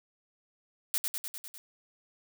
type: noise with echo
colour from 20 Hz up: blue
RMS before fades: -29 dBFS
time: 0.94-0.98 s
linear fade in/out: 0 ms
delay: 100 ms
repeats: 6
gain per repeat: -3 dB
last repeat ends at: 1.58 s
effects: none